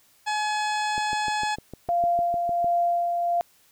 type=harmonic tone; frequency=848 Hz; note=G#5; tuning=36 cents sharp; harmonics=1 / 2 / 3 / 4 / 5 / 6 / 8 / 9 / 10; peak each=-25 / -31 / -35 / -37 / -39 / -41 / -43 / -44 / -45 dBFS; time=0.26-1.56 s; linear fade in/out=20 ms
type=click train; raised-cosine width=2 ms; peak=-23 dBFS; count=12; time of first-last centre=0.98-2.644 s; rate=6.61 Hz
type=tone with tremolo; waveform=sine; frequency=693 Hz; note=F5; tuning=14 cents flat; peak=-19 dBFS; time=1.89-3.41 s; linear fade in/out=0 ms; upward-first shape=sine; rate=1.4 Hz; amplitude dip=35%
effects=white hiss -60 dBFS RMS until 3.71 s